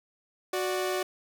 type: tone pair together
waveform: sawtooth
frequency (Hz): 368.7 / 587.3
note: F#4 / D5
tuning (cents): -6 / 0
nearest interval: minor sixth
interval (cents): 806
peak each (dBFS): -25 / -29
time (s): 0.53-1.03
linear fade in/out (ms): 5
effects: none